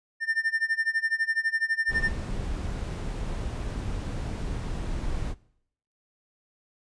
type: tone with tremolo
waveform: triangle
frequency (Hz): 1800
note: A6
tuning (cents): +39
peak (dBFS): -19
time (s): 0.2-2.12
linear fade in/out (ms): 50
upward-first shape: sine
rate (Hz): 12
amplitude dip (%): 95
type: noise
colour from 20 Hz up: brown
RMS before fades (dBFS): -31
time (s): 1.88-5.35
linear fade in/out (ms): 50
effects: noise-tail reverb RT60 0.7 s tail -22 dB re dry + resampled to 22050 Hz